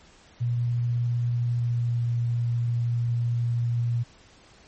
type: tone with pitch glide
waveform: sine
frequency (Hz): 120 to 118.76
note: B2 to A#2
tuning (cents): -49 to +33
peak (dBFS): -22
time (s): 0.4-4.04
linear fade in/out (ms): 20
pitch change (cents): -18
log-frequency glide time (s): 1.46-2.06
effects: pink hiss -54 dBFS RMS until 4.67 s + MP3 32 kbps